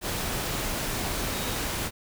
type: tone in noise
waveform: sine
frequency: 3768 Hz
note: A#7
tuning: 18 cents sharp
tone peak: -41 dBFS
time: 1.3-1.59 s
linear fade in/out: 50 ms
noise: pink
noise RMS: -30 dBFS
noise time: 0.01-1.91 s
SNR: -14 dB
effects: none